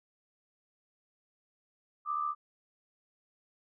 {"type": "tone pair together", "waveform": "sine", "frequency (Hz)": [1186, 1260.5], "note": ["D6", "D#6"], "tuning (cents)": [17, 22], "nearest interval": "minor second", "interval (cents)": 105, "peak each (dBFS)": [-31, -37], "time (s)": [2.05, 2.35], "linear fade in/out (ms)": 50, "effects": []}